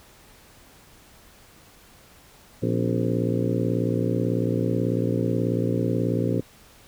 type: harmonic tone with a mistuned harmonic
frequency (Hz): 58.27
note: A#1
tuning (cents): 0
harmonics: 2 / 3 / 4 / 5 / 6 / 7 / 8 / 9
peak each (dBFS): -26 / -28 / -29 / -30 / -31 / -31 / -32 / -33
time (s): 2.62-6.41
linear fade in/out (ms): 10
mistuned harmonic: 4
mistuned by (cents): +140
effects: pink hiss -52 dBFS RMS until 6.87 s